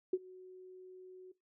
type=tone with ADSR envelope; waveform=sine; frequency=370 Hz; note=F#4; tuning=in tune; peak=-26 dBFS; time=0.13-1.32 s; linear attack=5 ms; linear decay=43 ms; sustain=-23 dB; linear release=8 ms; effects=noise-tail reverb RT60 0.2 s tail -18 dB re dry